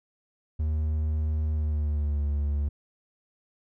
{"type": "tone with pitch glide", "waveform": "triangle", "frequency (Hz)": [77.1, 72.35], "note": ["D#2", "D2"], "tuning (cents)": [-15, -25], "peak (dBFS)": -22, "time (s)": [0.59, 2.69], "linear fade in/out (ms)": 10, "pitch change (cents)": -110, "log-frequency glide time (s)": [1.51, 2.22], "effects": []}